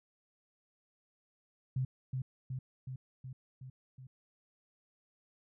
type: tone with echo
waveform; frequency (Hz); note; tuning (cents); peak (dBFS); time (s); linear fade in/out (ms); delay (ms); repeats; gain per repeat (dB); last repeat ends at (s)
sine; 129.8; C3; -13; -30; 1.76-1.85; 5; 370; 6; -3; 4.07
effects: none